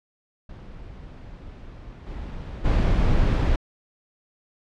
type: noise with level steps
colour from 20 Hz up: brown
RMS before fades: -40 / -34 / -20 dBFS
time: 0.49-3.56 s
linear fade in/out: 5 ms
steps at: 2.06 / 2.64 s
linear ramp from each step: 20 ms
effects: low-pass 4000 Hz 12 dB/octave